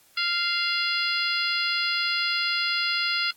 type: harmonic tone with a mistuned harmonic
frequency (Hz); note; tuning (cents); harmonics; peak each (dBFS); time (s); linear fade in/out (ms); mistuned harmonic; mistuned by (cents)
696; F5; -6; 2 / 3 / 4 / 5 / 6 / 7; -29 / -30 / -30 / -33 / -30 / -30; 0.17-3.31; 5; 5; -44
effects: white hiss -58 dBFS RMS until 3.36 s + AAC 64 kbps